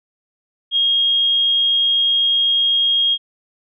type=tone; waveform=sine; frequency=3256 Hz; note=G#7; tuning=35 cents flat; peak=-13 dBFS; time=0.71-3.18 s; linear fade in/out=50 ms; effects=none